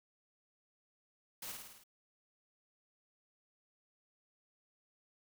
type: noise with echo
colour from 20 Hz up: white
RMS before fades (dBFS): -45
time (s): 1.42-1.52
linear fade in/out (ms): 5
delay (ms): 53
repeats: 6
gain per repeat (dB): -3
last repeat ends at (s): 1.838
effects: none